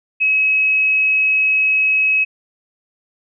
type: tone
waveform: sine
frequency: 2560 Hz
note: D#7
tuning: 49 cents sharp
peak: -12 dBFS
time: 0.2-2.25 s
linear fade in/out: 20 ms
effects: none